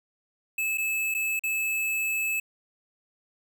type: tone with dropouts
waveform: square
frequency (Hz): 2606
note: E7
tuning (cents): -20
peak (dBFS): -26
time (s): 0.58-2.4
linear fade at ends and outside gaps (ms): 5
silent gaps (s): 0.775-0.781 / 1.142-1.147 / 1.394-1.436
effects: none